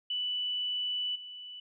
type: tone with level steps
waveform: sine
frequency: 2973 Hz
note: F#7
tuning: 8 cents sharp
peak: -30 / -42 dBFS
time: 0.1-1.6 s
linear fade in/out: 5 ms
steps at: 1.15 s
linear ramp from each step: 10 ms
effects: none